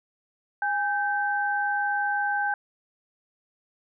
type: tone pair together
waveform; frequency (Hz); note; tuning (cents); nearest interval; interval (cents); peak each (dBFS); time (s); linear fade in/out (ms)
sine; 818.4 / 1553; G#5 / G6; -26 / -17; major seventh; 1109; -26; 0.62-2.54; 2
effects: none